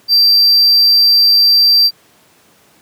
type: tone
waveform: triangle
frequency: 4699 Hz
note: D8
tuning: in tune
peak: -5 dBFS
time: 0.08-1.91 s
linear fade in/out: 50 ms
effects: pink hiss -49 dBFS RMS until 2.81 s + high-pass 150 Hz 12 dB/octave